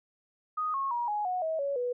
sine tone with pitch steps, 1244.5 / 1089.7 / 954.1 / 835.4 / 731.5 / 640.5 / 560.8 / 491 Hz, D#6 / C#6 / A#5 / G#5 / F#5 / E5 / C#5 / B4, 0 / -30 / +40 / +10 / -20 / -50 / +20 / -10 cents, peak -28 dBFS, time 0.57-1.93 s, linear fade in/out 10 ms, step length 170 ms, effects none

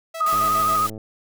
sawtooth tone with tremolo, 655 Hz, E5, 11 cents flat, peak -26 dBFS, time 0.14-0.77 s, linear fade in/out 10 ms, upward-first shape square, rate 7.3 Hz, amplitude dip 60%
sine tone with vibrato, 1244.5 Hz, D#6, in tune, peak -17 dBFS, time 0.2-0.87 s, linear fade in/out 10 ms, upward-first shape sine, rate 13 Hz, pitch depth 30 cents each way
white noise, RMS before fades -32 dBFS, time 0.26-0.9 s, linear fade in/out 5 ms
click train, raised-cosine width 2 ms, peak -23 dBFS, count 71, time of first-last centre 0.33-0.978 s, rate 108 Hz
effects none

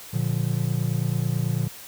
triangle chord, Bb major, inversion none, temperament just, 116.54 / 145.68 / 174.81 Hz, Bb2 / D3 / F3, 0 / -14 / +2 cents, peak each -23 / -24 / -27 dBFS, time 0.13-1.68 s, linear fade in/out 10 ms, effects white hiss -42 dBFS RMS until 1.87 s

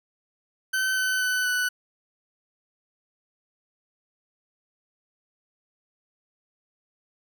40% pulse tone with pitch steps, 1531 / 1516.9 / 1503 / 1489.1 Hz, G6 / F#6 / F#6 / F#6, -41 / +43 / +27 / +11 cents, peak -22 dBFS, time 0.73-1.69 s, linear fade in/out 10 ms, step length 240 ms, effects none

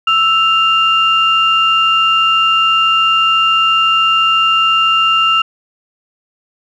sine tone pair together, 1318.5 / 2794 Hz, E6 / F7, 0 / 0 cents, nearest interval octave + minor second, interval 1300 cents, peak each -11 dBFS, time 0.07-5.42 s, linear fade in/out 5 ms, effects tanh soft clip ceiling -1 dBFS

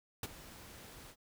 pink noise with ADSR envelope, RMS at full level -37 dBFS, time 0.23-1.16 s, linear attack 3 ms, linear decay 32 ms, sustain -16 dB, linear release 65 ms, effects none

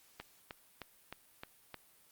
click train, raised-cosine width 0.3 ms, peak -27 dBFS, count 6, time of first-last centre 0.2-1.743 s, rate 3.24 Hz, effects white hiss -65 dBFS RMS until 2.11 s + Opus 48 kbps

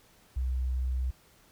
sine tone, 63.7 Hz, C2, 46 cents flat, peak -27 dBFS, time 0.36-1.11 s, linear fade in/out 10 ms, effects pink hiss -61 dBFS RMS until 1.51 s

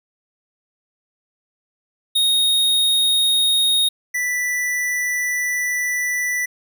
square tone pair in turn, 3729 / 1975.4 Hz, A#7 / B6, 0 / 0 cents, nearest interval major seventh, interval 1100 cents, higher first, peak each -15 / -20 dBFS, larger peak first, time 2.15-3.89 / 4.14-6.46 s, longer second, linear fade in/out 10 ms, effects none

